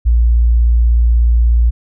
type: tone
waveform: sine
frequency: 58.27 Hz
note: A#1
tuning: in tune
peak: -7 dBFS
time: 0.05-1.71 s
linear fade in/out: 20 ms
effects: none